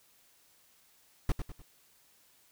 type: noise with echo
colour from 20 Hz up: brown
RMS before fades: -26 dBFS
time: 1.29-1.32 s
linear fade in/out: 2 ms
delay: 100 ms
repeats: 3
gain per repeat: -8 dB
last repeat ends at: 1.62 s
effects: white hiss -65 dBFS RMS until 2.51 s